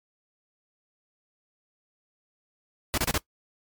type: noise bursts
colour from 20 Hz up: pink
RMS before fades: -25 dBFS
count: 4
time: 2.94-3.177 s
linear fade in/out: 0 ms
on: 36 ms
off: 31 ms
effects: noise-tail reverb RT60 0.1 s tail -20 dB re dry + MP3 96 kbps